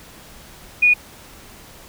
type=tone; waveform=sine; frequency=2457 Hz; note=D#7; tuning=22 cents flat; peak=-10 dBFS; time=0.82-0.94 s; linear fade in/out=10 ms; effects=pink hiss -43 dBFS RMS until 1.88 s